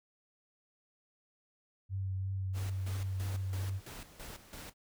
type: tone with vibrato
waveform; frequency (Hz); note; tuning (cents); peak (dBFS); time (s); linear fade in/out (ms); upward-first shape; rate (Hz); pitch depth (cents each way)
sine; 95.6; G2; -43; -33; 1.89-3.81; 50; triangle; 2.9; 22
type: noise with tremolo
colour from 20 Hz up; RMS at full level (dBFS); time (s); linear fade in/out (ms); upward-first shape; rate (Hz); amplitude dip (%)
pink; -47; 2.53-4.74; 50; square; 3; 70
effects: none